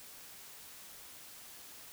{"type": "silence", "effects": ["white hiss -52 dBFS RMS until 1.92 s"]}